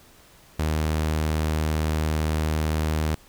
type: tone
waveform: sawtooth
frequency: 77.78 Hz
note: D#2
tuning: in tune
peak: -18 dBFS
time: 0.59-3.15 s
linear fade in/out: 5 ms
effects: pink hiss -53 dBFS RMS until 3.28 s